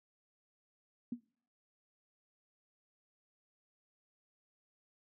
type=tone with exponential decay; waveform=sine; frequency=240 Hz; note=B3; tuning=49 cents flat; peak=-32 dBFS; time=1.12-1.21 s; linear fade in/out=5 ms; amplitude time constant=18 ms; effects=noise-tail reverb RT60 0.6 s tail -26 dB re dry